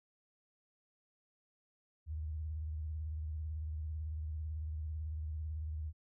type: tone with vibrato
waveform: sine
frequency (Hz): 77.6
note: D#2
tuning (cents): -4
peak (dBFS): -37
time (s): 2.06-5.93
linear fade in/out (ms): 50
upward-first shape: square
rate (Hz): 18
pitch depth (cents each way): 72
effects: none